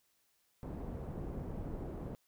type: low-pass noise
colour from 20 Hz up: pink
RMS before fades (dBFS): -42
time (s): 0.63-2.15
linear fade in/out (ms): 0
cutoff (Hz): 530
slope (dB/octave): 12
effects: white hiss -75 dBFS RMS until 2.27 s